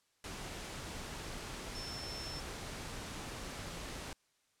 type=tone in noise; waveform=sine; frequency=5350 Hz; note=E8; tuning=25 cents sharp; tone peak=-44 dBFS; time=1.75-2.4 s; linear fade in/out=2 ms; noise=pink; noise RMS=-44 dBFS; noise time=0.24-4.13 s; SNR=-3 dB; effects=white hiss -75 dBFS RMS until 4.6 s + low-pass 9000 Hz 12 dB/octave